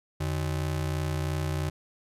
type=ring-modulated tone; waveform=square; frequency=116.54 Hz; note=A#2; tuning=in tune; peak=-25 dBFS; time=0.2-1.7 s; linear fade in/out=10 ms; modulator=31.5 Hz; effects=resampled to 32000 Hz